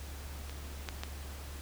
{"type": "clicks", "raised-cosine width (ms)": 0.2, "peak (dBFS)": [-27, -19, -19], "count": 3, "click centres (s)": [0.496, 0.888, 1.035], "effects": ["added 71 Hz sine -42 dBFS peak until 1.61 s", "pink hiss -49 dBFS RMS until 1.61 s"]}